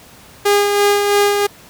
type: tone with tremolo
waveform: sawtooth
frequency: 407.6 Hz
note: G#4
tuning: 32 cents flat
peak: -6 dBFS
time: 0.45-1.47 s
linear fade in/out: 10 ms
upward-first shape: sine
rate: 3 Hz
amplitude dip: 40%
effects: pink hiss -42 dBFS RMS until 1.69 s + high-pass 60 Hz 12 dB/octave